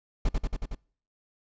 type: noise with echo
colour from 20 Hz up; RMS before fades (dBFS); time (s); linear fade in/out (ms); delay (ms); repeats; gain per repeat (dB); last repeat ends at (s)
brown; -23; 0.25-0.29; 5; 92; 5; -2; 0.75
effects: noise-tail reverb RT60 0.5 s tail -25 dB re dry + resampled to 16000 Hz